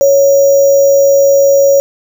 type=tone with sample-and-hold; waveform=sine; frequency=554.4 Hz; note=C#5; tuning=in tune; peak=-4 dBFS; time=0.01-1.8 s; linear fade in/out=0 ms; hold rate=6300 Hz; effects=none